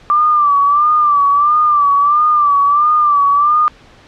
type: tone with vibrato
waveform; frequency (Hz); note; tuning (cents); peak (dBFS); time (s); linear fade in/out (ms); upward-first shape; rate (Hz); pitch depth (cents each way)
sine; 1174.7; D6; 0; -8; 0.1-3.68; 0; sine; 1.5; 70
effects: pink hiss -43 dBFS RMS until 4.07 s + low-pass 4000 Hz 12 dB/octave